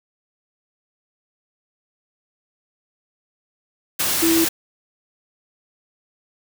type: tone in noise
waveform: sine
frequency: 329.6 Hz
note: E4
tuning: in tune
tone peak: -15 dBFS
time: 4.22-4.45 s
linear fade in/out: 10 ms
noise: white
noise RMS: -21 dBFS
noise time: 3.99-4.49 s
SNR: +3 dB
effects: none